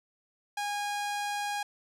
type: tone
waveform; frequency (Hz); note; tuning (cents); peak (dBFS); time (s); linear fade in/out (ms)
sawtooth; 820; G#5; -22; -27; 0.57-1.63; 5
effects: low-pass 11000 Hz 12 dB/octave